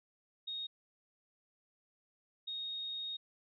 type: tone bursts at uneven times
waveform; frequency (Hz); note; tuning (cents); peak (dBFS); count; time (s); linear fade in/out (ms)
sine; 3729; A#7; 0; -38; 2; 0.47-0.67 / 2.47-3.17; 10
effects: none